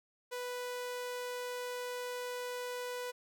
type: tone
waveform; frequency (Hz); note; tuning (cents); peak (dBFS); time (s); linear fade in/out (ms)
sawtooth; 493.9; B4; 0; -34; 0.31-3.12; 20
effects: none